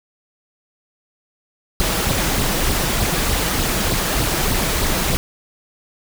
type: noise with flanger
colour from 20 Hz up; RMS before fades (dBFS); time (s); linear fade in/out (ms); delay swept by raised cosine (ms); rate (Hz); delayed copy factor
pink; -19; 1.8-5.17; 0; 0.21 to 6.21; 3.3; +0.6
effects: none